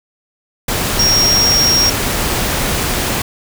sine tone in noise, 5588 Hz, F8, in tune, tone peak -10 dBFS, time 0.99-1.9 s, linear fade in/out 5 ms, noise pink, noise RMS -17 dBFS, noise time 0.68-3.22 s, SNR +4 dB, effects none

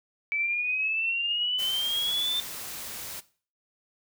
sine exponential sweep, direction up, 2297 to 3586 Hz, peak -25 dBFS, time 0.32-2.4 s, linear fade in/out 0 ms
white noise, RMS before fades -38 dBFS, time 1.58-3.21 s, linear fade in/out 20 ms
effects noise-tail reverb RT60 0.4 s tail -17 dB re dry

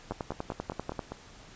two click trains, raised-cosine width 1 ms, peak -22 / -18 dBFS, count 6 / 10, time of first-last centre 0.12-1.12 / 0.11-0.992 s, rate 5 / 10.2 Hz, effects pink hiss -52 dBFS RMS until 1.55 s + resampled to 16000 Hz

